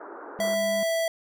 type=band-pass noise; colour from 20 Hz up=pink; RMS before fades=-41 dBFS; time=0-0.55 s; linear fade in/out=5 ms; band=300 to 1500 Hz; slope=48 dB/octave
type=harmonic tone; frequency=201.8 Hz; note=G#3; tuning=49 cents flat; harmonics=1 / 3 / 5 / 7 / 9 / 10; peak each=-33 / -53 / -46 / -59 / -56 / -61 dBFS; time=0.39-0.83 s; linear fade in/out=0 ms
type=tone; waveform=square; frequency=659 Hz; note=E5; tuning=1 cent flat; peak=-24 dBFS; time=0.4-1.08 s; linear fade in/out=2 ms
effects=none